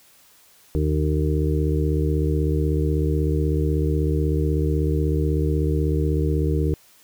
harmonic tone, 76.2 Hz, D#2, 36 cents flat, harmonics 1 / 2 / 4 / 5 / 6, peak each -21 / -24 / -27 / -28 / -29 dBFS, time 0.75-6.74 s, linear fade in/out 0 ms, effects white hiss -54 dBFS RMS until 7.03 s

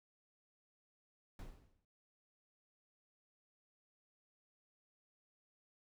brown noise with exponential decay, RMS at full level -45 dBFS, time 1.39-1.85 s, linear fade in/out 2 ms, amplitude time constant 100 ms, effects none

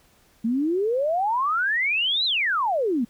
sine exponential two-way sweep, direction up then down, 218.3 to 4131 to 218.3 Hz, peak -20 dBFS, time 0.44-3.05 s, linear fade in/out 10 ms, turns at 2.25 s, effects pink hiss -59 dBFS RMS until 3.09 s

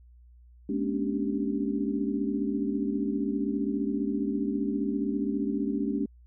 sine tone cluster, 210.7 / 240.2 / 279.5 / 294.5 / 390.3 Hz, G#3 / B3 / C#4 / D4 / G4, +25 / -48 / +14 / +5 / -8 cents, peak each -31 / -35 / -30 / -34 / -36 dBFS, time 0.69-6.06 s, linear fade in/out 5 ms, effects added 60 Hz sine -51 dBFS peak until 6.26 s

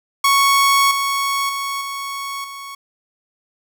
sawtooth tone with level steps, 1108.7 Hz, C#6, in tune, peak -8 / -14 / -18 / -21 / -27 dBFS, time 0.24-2.75 s, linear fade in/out 5 ms, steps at 0.91 / 1.49 / 1.81 / 2.44 s, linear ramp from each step 2 ms, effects none

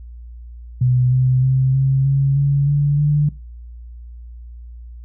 sine tone with pitch steps, 125.5 / 128.43 / 131.44 / 134.51 / 137.65 / 140.87 / 144.16 / 147.53 Hz, B2 / C3 / C3 / C3 / C#3 / C#3 / D3 / D3, +28 / -32 / +8 / +48 / -12 / +28 / -32 / +8 cents, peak -12 dBFS, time 0.81-3.29 s, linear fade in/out 5 ms, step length 310 ms, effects noise-tail reverb RT60 0.3 s tail -21 dB re dry + added 59 Hz sine -33 dBFS peak until 5.04 s

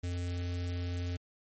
square tone with notch filter, 88.2 Hz, F2, 18 cents sharp, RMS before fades -35 dBFS, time 0.03-1.17 s, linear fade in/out 10 ms, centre 1000 Hz, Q 0.83, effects MP3 32 kbps

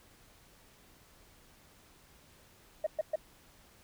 sine tone bursts, 622.3 Hz, D#5, in tune, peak -26 dBFS, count 3, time 2.84-3.158 s, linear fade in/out 5 ms, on 26 ms, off 120 ms, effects tanh soft clip ceiling -24 dBFS + pink hiss -61 dBFS RMS until 3.83 s

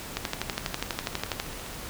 two click trains, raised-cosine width 0.2 ms, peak -24 / -10 dBFS, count 19 / 16, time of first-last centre 0.53-1.73 / 0.17-1.4 s, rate 15 / 12.2 Hz, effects pink hiss -39 dBFS RMS until 1.89 s

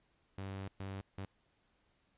sawtooth tone bursts at uneven times, 97 Hz, G2, 18 cents flat, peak -37 dBFS, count 3, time 0.38-0.68 / 0.8-1.01 / 1.18-1.25 s, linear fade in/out 0 ms, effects pink hiss -75 dBFS RMS until 2.17 s + resampled to 8000 Hz

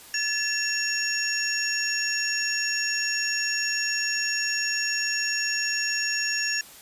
sine tone cluster, 1727 / 2704 / 5540 / 6740 Hz, A6 / E7 / F8 / G#8, -33 / +43 / -15 / +25 cents, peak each -28 / -32 / -28 / -32 dBFS, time 0.14-6.61 s, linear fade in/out 2 ms, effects white hiss -47 dBFS RMS until 6.81 s + resampled to 32000 Hz

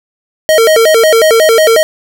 square tone with vibrato, 534 Hz, C5, 35 cents sharp, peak -5 dBFS, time 0.49-1.83 s, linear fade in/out 0 ms, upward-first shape square, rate 5.5 Hz, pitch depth 280 cents each way, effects none

